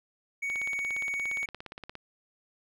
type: tone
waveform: triangle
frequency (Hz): 2234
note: C#7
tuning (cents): +13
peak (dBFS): -28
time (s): 0.42-1.46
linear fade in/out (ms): 10
type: click train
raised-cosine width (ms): 0.3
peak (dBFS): -25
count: 26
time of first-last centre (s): 0.5-1.953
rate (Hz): 17.2
effects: none